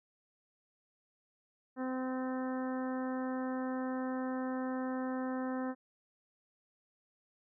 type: harmonic tone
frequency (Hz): 257.9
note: C4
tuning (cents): -25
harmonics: 1 / 2 / 3 / 4 / 5 / 6 / 7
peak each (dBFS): -35 / -41 / -45 / -47 / -49 / -51 / -52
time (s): 1.76-5.75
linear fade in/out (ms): 50
effects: none